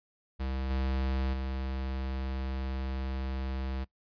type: tone with level steps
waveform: square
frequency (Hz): 65.9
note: C2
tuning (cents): +13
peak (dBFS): -32 / -29 / -33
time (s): 0.39-3.85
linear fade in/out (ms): 20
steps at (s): 0.7 / 1.33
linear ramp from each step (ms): 5
effects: noise-tail reverb RT60 0.1 s tail -20 dB re dry + resampled to 11025 Hz